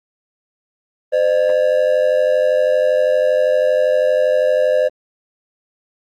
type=ring-modulated tone; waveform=triangle; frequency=560 Hz; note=C#5; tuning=18 cents sharp; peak=-7 dBFS; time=1.12-4.89 s; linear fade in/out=20 ms; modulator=46.3 Hz; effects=Opus 24 kbps